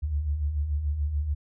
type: beating tone pair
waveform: sine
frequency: 68 / 74.9 Hz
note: C#2 / D2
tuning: -33 / +35 cents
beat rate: 6.9 Hz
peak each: -34 / -25 dBFS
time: 0.02-1.35 s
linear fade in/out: 20 ms
effects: none